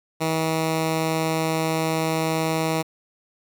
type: tone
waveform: 10% pulse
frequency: 160.4 Hz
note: E3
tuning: 47 cents flat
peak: -13 dBFS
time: 0.2-2.83 s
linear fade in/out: 20 ms
effects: 9-bit